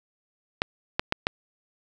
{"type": "clicks", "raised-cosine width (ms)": 0.3, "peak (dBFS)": -6, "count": 4, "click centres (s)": [0.619, 0.995, 1.124, 1.269], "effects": []}